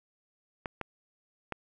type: clicks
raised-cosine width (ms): 0.5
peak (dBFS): -19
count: 3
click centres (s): 0.658 / 0.813 / 1.523
effects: none